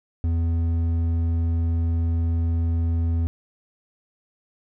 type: tone with hard clipping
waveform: sine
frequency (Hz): 83.3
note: E2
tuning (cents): +19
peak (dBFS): -21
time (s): 0.24-3.27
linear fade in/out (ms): 0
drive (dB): 6
effects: none